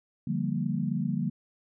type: chord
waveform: sine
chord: G minor seventh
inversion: second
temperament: equal with one note detuned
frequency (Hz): 146.83 / 174.61 / 197.59 / 233.1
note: D3 / F3 / G3 / Bb3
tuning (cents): 0 / 0 / +14 / 0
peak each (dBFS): -32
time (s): 0.27-1.3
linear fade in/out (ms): 5
effects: none